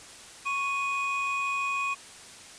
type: tone pair together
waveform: triangle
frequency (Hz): 1104.9 / 2489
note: C#6 / D#7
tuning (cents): -6 / 0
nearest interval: octave + major second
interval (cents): 1406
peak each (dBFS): -28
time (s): 0.45-1.95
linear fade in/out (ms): 20
effects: white hiss -47 dBFS RMS until 2.58 s + resampled to 22050 Hz